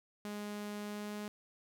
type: tone with pitch glide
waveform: sawtooth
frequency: 207.4 to 208.6 Hz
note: G#3 to G#3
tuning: -2 to +8 cents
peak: -36 dBFS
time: 0.25-1.28 s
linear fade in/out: 0 ms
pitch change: +10 cents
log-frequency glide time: 0.81-1.17 s
effects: none